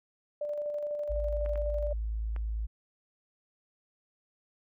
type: tone with tremolo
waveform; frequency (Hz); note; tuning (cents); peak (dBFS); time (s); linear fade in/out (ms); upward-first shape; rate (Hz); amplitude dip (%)
sine; 590; D5; +8; -30; 0.41-1.93; 5; square; 12; 30
type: tone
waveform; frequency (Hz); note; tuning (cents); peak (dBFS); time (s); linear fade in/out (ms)
sine; 54.5; A1; -16; -30; 1.09-2.67; 20
type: clicks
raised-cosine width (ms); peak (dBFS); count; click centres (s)
0.5; -30; 3; 1.461 / 1.557 / 2.363
effects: none